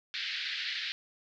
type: band-pass noise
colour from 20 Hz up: white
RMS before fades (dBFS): -36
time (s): 0.14-0.92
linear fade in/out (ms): 0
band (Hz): 1600 to 4500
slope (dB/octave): 48
effects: none